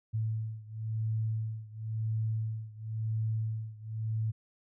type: beating tone pair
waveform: sine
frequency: 110 / 110.96 Hz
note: A2 / A2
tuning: 0 / +15 cents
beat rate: 0.96 Hz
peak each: -33 / -35 dBFS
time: 0.13-4.32 s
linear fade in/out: 20 ms
effects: none